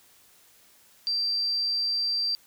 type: tone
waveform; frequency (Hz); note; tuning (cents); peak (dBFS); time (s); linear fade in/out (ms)
sine; 4699; D8; 0; -24; 1.07-2.35; 0
effects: white hiss -58 dBFS RMS until 2.46 s